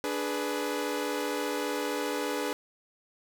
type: chord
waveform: sawtooth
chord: G# diminished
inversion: second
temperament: equal with one note detuned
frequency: 293.7 / 418.9 / 493.9 Hz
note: D4 / G#4 / B4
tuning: 0 / +15 / 0 cents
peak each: -30 dBFS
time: 0.04-2.53 s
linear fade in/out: 0 ms
effects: none